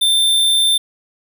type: tone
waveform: square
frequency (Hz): 3571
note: A7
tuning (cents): +25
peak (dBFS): -12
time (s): 0.01-0.78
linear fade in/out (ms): 10
effects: none